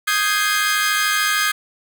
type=chord; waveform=sawtooth; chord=Ab major seventh; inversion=second; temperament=equal; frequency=1244.5 / 1568 / 1661.2 / 2093 Hz; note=Eb6 / G6 / Ab6 / C7; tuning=0 / 0 / 0 / 0 cents; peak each=-18 / -19 / -18 / -21 dBFS; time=0.07-1.52 s; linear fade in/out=10 ms; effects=none